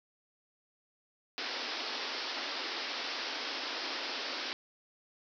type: band-pass noise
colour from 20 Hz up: white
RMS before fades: -38 dBFS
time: 1.38-4.53 s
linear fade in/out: 0 ms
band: 240 to 5400 Hz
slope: 96 dB/octave
effects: none